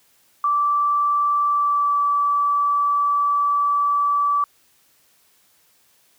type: tone with pitch glide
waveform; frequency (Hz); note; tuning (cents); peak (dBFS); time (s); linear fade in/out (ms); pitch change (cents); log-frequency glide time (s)
sine; 1165 to 1154.9; D6 to D6; -14 to -29; -16; 0.44-4.44; 2; -15; 1.48-2
effects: white hiss -59 dBFS RMS until 6.18 s + high-pass 60 Hz 12 dB/octave